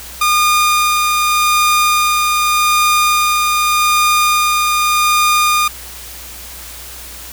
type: tone with tremolo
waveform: sawtooth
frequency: 1216 Hz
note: D#6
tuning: 40 cents flat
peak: -6 dBFS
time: 0.21-5.68 s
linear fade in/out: 5 ms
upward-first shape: sine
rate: 0.84 Hz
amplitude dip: 25%
effects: added 60 Hz sine -37 dBFS peak until 7.32 s + white hiss -32 dBFS RMS until 7.32 s